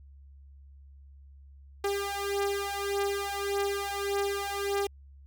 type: beating tone pair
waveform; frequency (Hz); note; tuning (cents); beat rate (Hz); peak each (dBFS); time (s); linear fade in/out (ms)
sawtooth; 399.6 / 401.3; G4 / G4; +33 / +41; 1.7; -28; 1.84-4.87; 5
effects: added 69 Hz sine -49 dBFS peak until 5.26 s